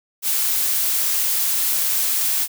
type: noise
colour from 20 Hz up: blue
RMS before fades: -20 dBFS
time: 0.22-2.48 s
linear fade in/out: 50 ms
effects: none